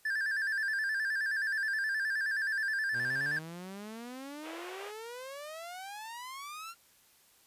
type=tone with vibrato; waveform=triangle; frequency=1671 Hz; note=G#6; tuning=10 cents sharp; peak=-28 dBFS; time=0.05-3.39 s; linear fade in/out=5 ms; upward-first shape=square; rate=9.5 Hz; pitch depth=79 cents each way
type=exponential sweep; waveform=sawtooth; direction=up; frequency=114.9 to 1396.9 Hz; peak=-38 dBFS; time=2.92-6.75 s; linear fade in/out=50 ms
type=band-pass noise; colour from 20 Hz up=pink; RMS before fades=-47 dBFS; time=4.42-4.93 s; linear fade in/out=50 ms; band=450 to 3400 Hz; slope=48 dB/octave
effects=white hiss -64 dBFS RMS until 7.46 s + resampled to 32000 Hz